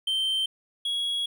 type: tone pair in turn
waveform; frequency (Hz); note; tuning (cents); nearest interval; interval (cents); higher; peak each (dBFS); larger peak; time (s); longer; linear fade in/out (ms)
triangle; 3121 / 3328; G7 / G#7; -8 / +3; minor second; 111; second; -22 / -24; first; 0.07-0.46 / 0.85-1.26; second; 5
effects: none